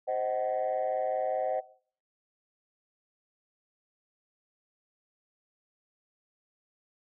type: chord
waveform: sine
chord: C diminished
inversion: none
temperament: just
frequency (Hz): 523.3 / 627.9 / 753.5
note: C5 / Eb5 / Gb5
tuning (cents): 0 / +16 / +31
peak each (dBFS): -31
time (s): 0.07-1.61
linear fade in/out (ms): 20
effects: noise-tail reverb RT60 0.5 s tail -20 dB re dry + tanh soft clip ceiling -22 dBFS